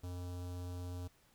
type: tone with notch filter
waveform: square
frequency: 89.2 Hz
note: F2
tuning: 37 cents sharp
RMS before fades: -43 dBFS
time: 0.03-1.08 s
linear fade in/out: 10 ms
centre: 2000 Hz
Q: 0.75
effects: pink hiss -69 dBFS RMS until 1.34 s